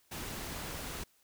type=noise; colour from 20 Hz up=pink; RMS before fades=-41 dBFS; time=0.11-1.04 s; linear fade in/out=10 ms; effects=white hiss -69 dBFS RMS until 1.23 s